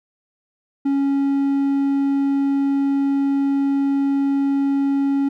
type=tone; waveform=triangle; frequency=277.2 Hz; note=C#4; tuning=in tune; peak=-14 dBFS; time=0.85-5.29 s; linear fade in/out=10 ms; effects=none